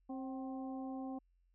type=harmonic tone with a mistuned harmonic; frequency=265.5 Hz; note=C4; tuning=25 cents sharp; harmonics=1 / 2 / 3 / 4; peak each=-41 / -51 / -49 / -58 dBFS; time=0.09-1.19 s; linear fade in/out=10 ms; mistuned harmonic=3; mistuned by=-52 cents; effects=added 44 Hz sine -70 dBFS peak until 1.54 s